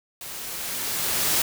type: noise with level ramp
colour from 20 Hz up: white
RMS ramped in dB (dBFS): -37 to -21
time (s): 0.21-1.42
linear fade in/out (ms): 2
effects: none